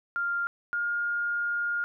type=tone pair in turn; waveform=sine; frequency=1396.9 / 1417.2 Hz; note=F6 / F6; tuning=0 / +25 cents; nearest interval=unison; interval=25 cents; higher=second; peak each=-26 dBFS; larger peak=neither; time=0.16-0.47 / 0.73-1.84 s; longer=second; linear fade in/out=0 ms; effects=none